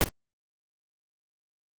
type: noise with echo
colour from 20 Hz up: pink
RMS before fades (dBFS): -21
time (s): 0.01-0.04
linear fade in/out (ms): 0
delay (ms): 48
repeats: 1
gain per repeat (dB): -15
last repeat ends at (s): 0.088
effects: Opus 24 kbps